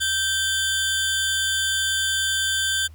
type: tone pair together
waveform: 25% pulse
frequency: 1561 / 3504 Hz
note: G6 / A7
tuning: -8 / -8 cents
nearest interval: octave + major second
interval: 1400 cents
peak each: -19 / -21 dBFS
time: 0-2.88 s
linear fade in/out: 20 ms
effects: added 78 Hz sine -41 dBFS peak until 2.94 s + pink hiss -59 dBFS RMS until 2.94 s